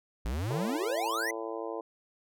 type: exponential sweep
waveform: square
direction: up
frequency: 51.2 to 2093 Hz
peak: -31 dBFS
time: 0.25-1.31 s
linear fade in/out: 5 ms
type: harmonic tone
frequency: 112.4 Hz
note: A2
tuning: 37 cents sharp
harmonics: 3 / 4 / 5 / 6 / 7 / 8 / 9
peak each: -40 / -38 / -41 / -43 / -46 / -47 / -44 dBFS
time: 0.5-1.81 s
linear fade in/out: 5 ms
effects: none